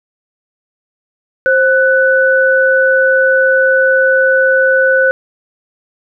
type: tone pair together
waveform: sine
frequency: 527.1 / 1491 Hz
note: C5 / F#6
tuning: +13 / +13 cents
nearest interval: octave + tritone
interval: 1800 cents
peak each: -10 dBFS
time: 1.46-5.11 s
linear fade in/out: 0 ms
effects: none